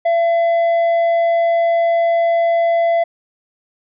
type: tone with tanh clipping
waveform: sine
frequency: 675 Hz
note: E5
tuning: 41 cents sharp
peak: -13 dBFS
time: 0.05-3.04 s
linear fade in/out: 10 ms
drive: 5 dB
effects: none